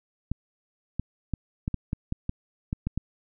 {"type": "clicks", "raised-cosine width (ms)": 5, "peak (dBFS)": -15, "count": 11, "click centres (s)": [0.316, 0.996, 1.337, 1.679, 1.743, 1.931, 2.124, 2.294, 2.729, 2.87, 2.976], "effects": []}